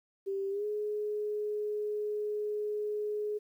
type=tone with pitch glide; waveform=sine; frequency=392 to 420.1 Hz; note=G4 to G#4; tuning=0 to +20 cents; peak=-31 dBFS; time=0.26-3.39 s; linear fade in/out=20 ms; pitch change=+120 cents; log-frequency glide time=0.5-0.65 s; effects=11-bit